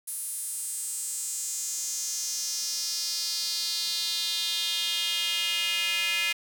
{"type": "tone with high-pass filter sweep", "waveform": "square", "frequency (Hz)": 190, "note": "F#3", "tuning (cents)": 46, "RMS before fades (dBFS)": -30, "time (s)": [0.07, 6.33], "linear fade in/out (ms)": 10, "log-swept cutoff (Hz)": [10000, 2400], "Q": 3.7, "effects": ["8-bit"]}